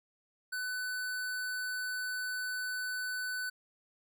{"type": "tone", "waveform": "square", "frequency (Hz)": 1500, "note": "F#6", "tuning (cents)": 23, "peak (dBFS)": -35, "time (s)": [0.52, 3.5], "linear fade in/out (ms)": 10, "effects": []}